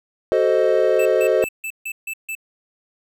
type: chord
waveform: triangle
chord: F# diminished seventh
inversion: none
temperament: equal with one note detuned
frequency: 375.8 / 440 / 523.3 / 622.3 Hz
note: F#4 / A4 / C5 / Eb5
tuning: +27 / 0 / 0 / 0 cents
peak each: -19 / -18 / -17 / -18 dBFS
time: 0.32-1.44 s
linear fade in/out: 0 ms
type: tone bursts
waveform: square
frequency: 2637 Hz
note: E7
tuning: in tune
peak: -26 dBFS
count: 7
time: 0.99-2.352 s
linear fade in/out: 5 ms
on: 66 ms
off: 150 ms
effects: none